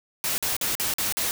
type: noise bursts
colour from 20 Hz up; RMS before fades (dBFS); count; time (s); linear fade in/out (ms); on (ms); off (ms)
white; -26; 6; 0.24-1.31; 0; 140; 46
effects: none